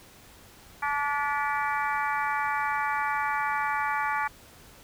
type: harmonic tone with a mistuned harmonic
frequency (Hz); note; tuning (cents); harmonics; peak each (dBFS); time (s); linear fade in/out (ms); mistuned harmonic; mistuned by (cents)
288.8; D4; -29; 3 / 4 / 5 / 6 / 7 / 8; -29 / -31 / -33 / -35 / -36 / -37; 0.82-4.28; 10; 7; -49
effects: pink hiss -52 dBFS RMS until 4.83 s